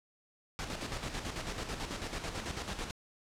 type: noise with tremolo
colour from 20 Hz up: pink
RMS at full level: -37 dBFS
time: 0.59-2.91 s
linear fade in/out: 0 ms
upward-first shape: square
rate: 9.1 Hz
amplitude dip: 50%
effects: low-pass 7000 Hz 12 dB/octave